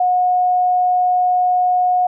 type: tone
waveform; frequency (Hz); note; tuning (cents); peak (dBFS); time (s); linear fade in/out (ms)
sine; 726; F#5; -33; -12; 0-2.07; 5
effects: none